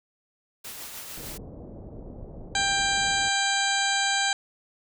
white noise with tremolo, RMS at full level -38 dBFS, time 0.64-1.38 s, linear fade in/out 10 ms, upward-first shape sine, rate 6.6 Hz, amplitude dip 30%
pink low-pass noise, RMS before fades -41 dBFS, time 1.17-3.29 s, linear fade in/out 5 ms, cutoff 620 Hz, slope 24 dB/octave
harmonic tone, 791 Hz, G5, 15 cents sharp, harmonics 1 / 2 / 3 / 4 / 5 / 6 / 8 / 9 / 10, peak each -28 / -27 / -33 / -32 / -30 / -35 / -35 / -35 / -35 dBFS, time 2.55-4.33 s, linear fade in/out 2 ms
effects none

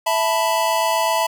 square chord, E suspended fourth, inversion none, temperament equal, 659.3 / 880 / 987.8 Hz, E5 / A5 / B5, 0 / 0 / 0 cents, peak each -22 dBFS, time 0.06-1.27 s, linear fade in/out 10 ms, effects none

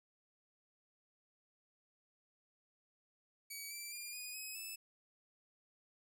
10% pulse tone with pitch steps, 2271 / 2336 / 2403 / 2472 / 2543 / 2616 Hz, C#7 / D7 / D7 / D#7 / D#7 / E7, +41 / -10 / +39 / -12 / +37 / -14 cents, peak -36 dBFS, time 3.5-4.76 s, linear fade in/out 10 ms, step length 210 ms, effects none

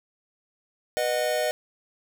square tone cluster, 490.9 / 614 / 738 Hz, B4 / D#5 / F#5, -10 / -23 / -5 cents, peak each -30 / -26 / -32 dBFS, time 0.97-1.51 s, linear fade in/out 0 ms, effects none

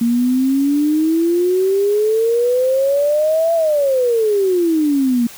sine exponential two-way sweep, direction up then down, 231 to 674 to 231 Hz, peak -12 dBFS, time 0.01-5.27 s, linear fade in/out 5 ms, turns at 3.54 s, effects white hiss -37 dBFS RMS until 5.37 s

